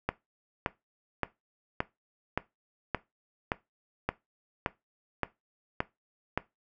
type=click train; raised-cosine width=0.5 ms; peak=-12 dBFS; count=12; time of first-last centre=0.09-6.376 s; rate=1.75 Hz; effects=noise-tail reverb RT60 0.2 s tail -18 dB re dry